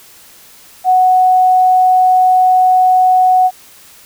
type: tone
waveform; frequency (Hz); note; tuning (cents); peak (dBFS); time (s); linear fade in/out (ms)
sine; 740; F#5; 0; -6; 0.84-3.51; 50
effects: white hiss -41 dBFS RMS until 4.05 s